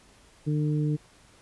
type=harmonic tone; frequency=150.4 Hz; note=D3; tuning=42 cents sharp; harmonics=1 / 2 / 3; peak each=-24 / -30 / -37 dBFS; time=0.46-0.97 s; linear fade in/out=20 ms; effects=pink hiss -57 dBFS RMS until 1.41 s + resampled to 24000 Hz